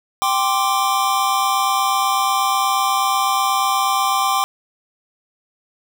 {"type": "chord", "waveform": "square", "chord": "G suspended fourth", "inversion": "none", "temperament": "equal", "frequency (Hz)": [784, 1046.5, 1174.7], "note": ["G5", "C6", "D6"], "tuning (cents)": [0, 0, 0], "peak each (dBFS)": -21, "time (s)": [0.22, 4.44], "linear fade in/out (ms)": 0, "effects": []}